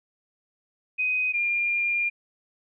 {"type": "tone pair in turn", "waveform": "sine", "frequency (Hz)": [2506, 2403], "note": ["D#7", "D7"], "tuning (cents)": [12, 39], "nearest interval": "minor second", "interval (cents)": 73, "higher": "first", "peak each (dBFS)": -22, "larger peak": "neither", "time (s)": [[0.98, 1.33], [1.33, 2.1]], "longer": "second", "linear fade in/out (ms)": 20, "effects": []}